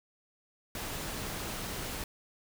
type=noise; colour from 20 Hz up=pink; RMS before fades=-38 dBFS; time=0.75-2.04 s; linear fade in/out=2 ms; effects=none